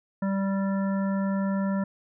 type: harmonic tone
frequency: 195.2 Hz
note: G3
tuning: 7 cents flat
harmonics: 1 / 3 / 5 / 7 / 9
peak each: -24 / -34 / -38 / -41 / -43 dBFS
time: 0.22-1.84 s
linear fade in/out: 5 ms
effects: none